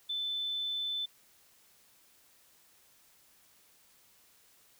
sine tone, 3520 Hz, A7, in tune, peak -32 dBFS, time 0.09-1.06 s, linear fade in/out 10 ms, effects white hiss -64 dBFS RMS until 4.79 s

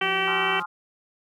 harmonic tone, 384.2 Hz, G4, 35 cents flat, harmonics 1 / 2 / 3 / 4 / 5 / 6 / 7 / 8, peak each -30 / -30 / -30 / -30 / -30 / -30 / -30 / -30 dBFS, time 0.01-0.6 s, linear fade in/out 5 ms
sawtooth tone, 177.3 Hz, F3, 26 cents sharp, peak -34 dBFS, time 0.01-0.63 s, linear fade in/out 10 ms
sine chord, F minor seventh, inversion first, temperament equal with one note detuned, 848.6 / 1046.5 / 1244.5 / 1396.9 Hz, Ab5 / C6 / Eb6 / F6, +37 / 0 / 0 / 0 cents, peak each -34 dBFS, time 0.27-0.66 s, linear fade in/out 10 ms
effects none

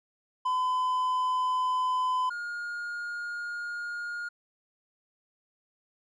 triangle tone pair in turn, 1013 / 1423.9 Hz, B5 / F6, +44 / +33 cents, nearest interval tritone, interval 589 cents, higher second, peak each -23 / -31 dBFS, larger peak first, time 0.45-2.3 / 2.3-4.29 s, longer second, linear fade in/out 10 ms, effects resampled to 22050 Hz

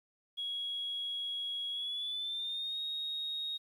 sine tone with pitch glide, 3322 to 3750 Hz, G#7 to A#7, 0 to +10 cents, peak -34 dBFS, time 0.37-3.58 s, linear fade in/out 20 ms, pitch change +210 cents, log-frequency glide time 1.71-2.79 s, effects tanh soft clip ceiling -30 dBFS + 11-bit

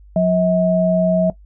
sine tone pair together, 179.9 / 641.1 Hz, F#3 / E5, -48 / -48 cents, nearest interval octave + minor seventh, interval 2200 cents, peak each -15 dBFS, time 0.16-1.3 s, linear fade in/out 2 ms, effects noise-tail reverb RT60 0.1 s tail -17 dB re dry + added 50 Hz sine -41 dBFS peak until 1.45 s

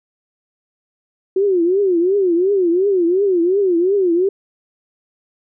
sine tone with vibrato, 369.2 Hz, F#4, 4 cents flat, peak -12 dBFS, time 1.36-4.29 s, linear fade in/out 5 ms, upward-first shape triangle, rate 2.8 Hz, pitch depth 200 cents each way, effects none

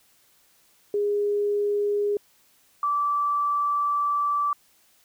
sine tone pair in turn, 410.8 / 1161.9 Hz, G#4 / D6, -19 / -19 cents, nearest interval octave + tritone, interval 1800 cents, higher second, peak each -21 dBFS, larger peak neither, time 0.94-2.17 / 2.83-4.53 s, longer second, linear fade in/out 2 ms, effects white hiss -61 dBFS RMS until 5.04 s

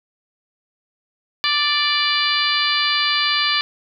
harmonic tone, 587 Hz, D5, 1 cent flat, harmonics 2 / 3 / 4 / 5 / 6 / 7 / 8, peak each -24 / -24 / -24 / -24 / -24 / -24 / -24 dBFS, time 1.44-3.61 s, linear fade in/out 0 ms, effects none

